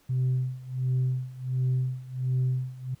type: tone with tremolo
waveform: sine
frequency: 128.3 Hz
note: C3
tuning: 34 cents flat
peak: -20 dBFS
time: 0.09-2.95 s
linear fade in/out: 10 ms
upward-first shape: sine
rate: 1.4 Hz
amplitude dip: 90%
effects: tanh soft clip ceiling -20 dBFS + pink hiss -63 dBFS RMS until 3 s